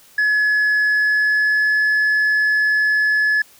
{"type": "tone with pitch glide", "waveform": "sine", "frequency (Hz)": [1700, 1710.8], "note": ["G#6", "A6"], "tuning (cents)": [40, -49], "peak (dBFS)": -11, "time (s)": [0.18, 3.42], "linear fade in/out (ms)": 5, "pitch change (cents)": 11, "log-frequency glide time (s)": [0.82, 1.8], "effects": ["tanh soft clip ceiling -13 dBFS", "white hiss -49 dBFS RMS until 3.59 s"]}